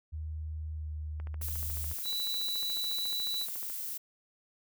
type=tone with pitch glide; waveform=sine; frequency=77.78 to 76.58 Hz; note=D#2 to D#2; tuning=0 to -27 cents; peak=-35 dBFS; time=0.12-1.94 s; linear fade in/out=20 ms; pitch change=-27 cents; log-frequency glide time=0.74-0.88 s
type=click train; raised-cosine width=0.5 ms; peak=-34 dBFS; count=36; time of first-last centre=1.2-3.7 s; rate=14 Hz
type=noise; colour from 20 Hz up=violet; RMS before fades=-38 dBFS; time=1.41-3.98 s; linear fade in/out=10 ms
type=tone; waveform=sine; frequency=3951 Hz; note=B7; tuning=in tune; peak=-32 dBFS; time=2.03-3.47 s; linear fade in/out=50 ms
effects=none